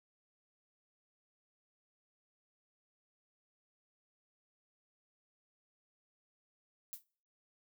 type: noise with exponential decay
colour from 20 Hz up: violet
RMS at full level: -40 dBFS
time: 6.93-7.04 s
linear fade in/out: 0 ms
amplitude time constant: 23 ms
effects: noise-tail reverb RT60 0.5 s tail -25 dB re dry